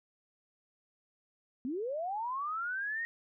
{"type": "linear sweep", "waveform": "sine", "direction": "up", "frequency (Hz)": [236, 1883], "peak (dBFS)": -33, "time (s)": [1.65, 3.05], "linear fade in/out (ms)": 0, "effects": []}